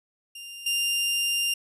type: tone with level steps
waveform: sawtooth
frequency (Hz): 2794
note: F7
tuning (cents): 0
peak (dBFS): -35 / -20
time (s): 0.35-1.54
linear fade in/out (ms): 5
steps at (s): 0.66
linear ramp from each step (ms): 5
effects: resampled to 32000 Hz